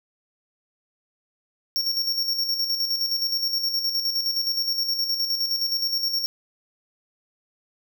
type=tone with tremolo; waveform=square; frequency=5510 Hz; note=F8; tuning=24 cents flat; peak=-21 dBFS; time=1.76-6.26 s; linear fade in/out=0 ms; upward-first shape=square; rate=9.6 Hz; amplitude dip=50%; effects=none